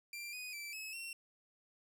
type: tone with pitch steps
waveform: sawtooth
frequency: 2367 / 2488 / 2330 / 2579 / 2724 Hz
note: D7 / D#7 / D7 / E7 / F7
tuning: +13 / -1 / -14 / -39 / -44 cents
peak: -40 dBFS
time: 0.13-1.13 s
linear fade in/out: 2 ms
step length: 200 ms
effects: none